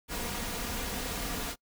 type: noise with comb filter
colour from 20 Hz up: pink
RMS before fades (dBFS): -35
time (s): 0.08-1.56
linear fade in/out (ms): 50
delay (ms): 4.2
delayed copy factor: +0.5
effects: noise-tail reverb RT60 0.1 s tail -25 dB re dry